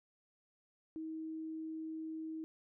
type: tone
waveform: sine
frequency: 318.3 Hz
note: D#4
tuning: 39 cents sharp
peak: -40 dBFS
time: 0.96-2.44 s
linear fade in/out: 0 ms
effects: none